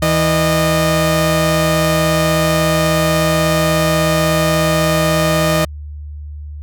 sawtooth tone pair together, 162.3 / 612.8 Hz, E3 / D#5, -27 / -27 cents, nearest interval octave + major seventh, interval 2300 cents, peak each -11 dBFS, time 0.02-5.65 s, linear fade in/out 5 ms, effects added 74 Hz sine -26 dBFS peak until 6.62 s

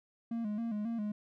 triangle tone with vibrato, 220 Hz, A3, in tune, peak -31 dBFS, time 0.31-1.12 s, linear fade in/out 5 ms, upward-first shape square, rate 3.7 Hz, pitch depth 86 cents each way, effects none

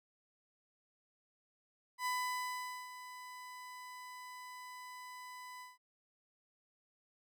30% pulse tone with ADSR envelope, 1000 Hz, B5, 21 cents sharp, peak -31 dBFS, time 1.98-5.78 s, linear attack 79 ms, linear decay 820 ms, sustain -14 dB, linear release 170 ms, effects none

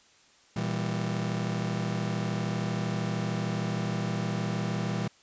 40% pulse chord, E diminished, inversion second, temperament just, 118.67 / 164.81 / 197.78 Hz, Bb2 / E3 / G3, +31 / 0 / +16 cents, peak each -32 dBFS, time 0.56-5.08 s, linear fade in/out 5 ms, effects white hiss -60 dBFS RMS until 5.22 s + resampled to 16000 Hz

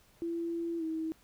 sine tone with pitch glide, 336.7 to 320.4 Hz, E4 to E4, +37 to -49 cents, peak -32 dBFS, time 0.22-1.12 s, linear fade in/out 0 ms, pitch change -86 cents, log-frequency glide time 0.78-0.83 s, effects pink hiss -64 dBFS RMS until 1.23 s

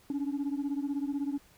sine beating tone pair, 277.2 / 293.2 Hz, C#4 / D4, 0 / -3 cents, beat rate 16 Hz, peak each -30 / -32 dBFS, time 0.1-1.38 s, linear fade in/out 2 ms, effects tanh soft clip ceiling -27 dBFS + pink hiss -61 dBFS RMS until 1.57 s

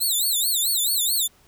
10% pulse tone with vibrato, 3935 Hz, B7, 7 cents flat, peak -13 dBFS, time 0-1.28 s, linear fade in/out 20 ms, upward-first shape sine, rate 4.6 Hz, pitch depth 210 cents each way, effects pink hiss -57 dBFS RMS until 1.47 s

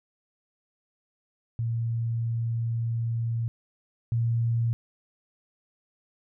sine tone pair in turn, 115.6 / 116.25 Hz, A#2 / A#2, -14 / -4 cents, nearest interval unison, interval 10 cents, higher second, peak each -25 / -22 dBFS, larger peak second, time 1.59-3.48 / 4.12-4.73 s, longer first, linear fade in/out 0 ms, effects none

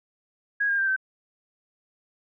sine tone with pitch steps, 1649 / 1613.2 / 1578.2 / 1543.9 Hz, G#6 / G6 / G6 / G6, -13 / +49 / +11 / -27 cents, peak -21 dBFS, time 0.6-0.964 s, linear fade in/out 10 ms, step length 91 ms, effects none

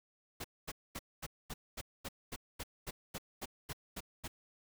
pink noise bursts, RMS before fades -42 dBFS, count 15, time 0.4-4.28 s, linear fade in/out 10 ms, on 44 ms, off 230 ms, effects none

